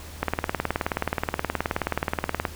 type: click train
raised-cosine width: 0.5 ms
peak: -8 dBFS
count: 43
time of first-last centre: 0.23-2.452 s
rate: 18.9 Hz
effects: added 78 Hz sine -40 dBFS peak until 2.55 s + pink hiss -43 dBFS RMS until 2.55 s